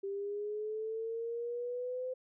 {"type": "linear sweep", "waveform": "sine", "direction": "up", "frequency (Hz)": [392, 514], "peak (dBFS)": -35, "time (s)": [0.03, 2.14], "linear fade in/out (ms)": 10, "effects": []}